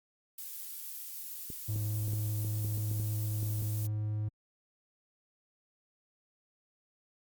violet noise, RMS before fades -42 dBFS, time 0.38-3.87 s, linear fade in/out 5 ms
clicks, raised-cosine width 3 ms, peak -31 dBFS, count 11, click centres 1.502 / 1.76 / 2.081 / 2.134 / 2.447 / 2.648 / 2.777 / 2.914 / 2.999 / 3.43 / 3.623 s
triangle tone, 106.4 Hz, G#2, 42 cents sharp, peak -29 dBFS, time 1.68-4.29 s, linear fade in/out 10 ms
effects Opus 48 kbps

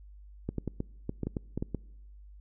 clicks, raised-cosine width 3 ms, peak -19 dBFS, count 11, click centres 0.49 / 0.583 / 0.677 / 0.804 / 1.094 / 1.233 / 1.27 / 1.368 / 1.576 / 1.625 / 1.747 s, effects noise-tail reverb RT60 1.0 s tail -25 dB re dry + added 50 Hz sine -48 dBFS peak until 2.4 s

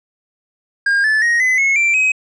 triangle tone with pitch steps, 1615 / 1740.9 / 1876.7 / 2023 / 2181 / 2351 / 2534 Hz, G#6 / A6 / A#6 / B6 / C#7 / D7 / D#7, -49 / -19 / +11 / +41 / -29 / +1 / +31 cents, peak -10 dBFS, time 0.86-2.12 s, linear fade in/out 5 ms, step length 180 ms, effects resampled to 22050 Hz

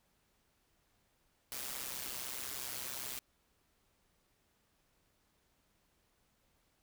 white noise with amplitude modulation, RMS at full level -39 dBFS, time 1.52-3.19 s, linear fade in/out 0 ms, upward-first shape sine, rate 130 Hz, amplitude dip 75%, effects pink hiss -75 dBFS RMS until 6.82 s

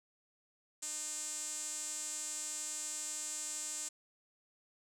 sawtooth tone with band-pass filter, 304.2 Hz, D#4, 39 cents flat, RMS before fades -41 dBFS, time 0.82-3.89 s, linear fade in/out 10 ms, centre 7600 Hz, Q 6.2, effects none

